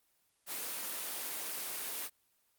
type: high-pass noise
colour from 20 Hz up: white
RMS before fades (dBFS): -39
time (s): 0.46-2.1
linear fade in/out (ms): 50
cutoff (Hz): 260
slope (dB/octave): 12
effects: white hiss -74 dBFS RMS until 2.58 s + Opus 24 kbps